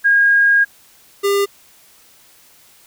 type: tone pair in turn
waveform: sine / square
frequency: 1629 / 400.6 Hz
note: G#6 / G4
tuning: -34 / +38 cents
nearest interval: 2 octaves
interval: 2428 cents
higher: first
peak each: -9 / -14 dBFS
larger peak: first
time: 0.04-0.65 / 1.23-1.46 s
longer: first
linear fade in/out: 20 ms
effects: white hiss -49 dBFS RMS until 2.86 s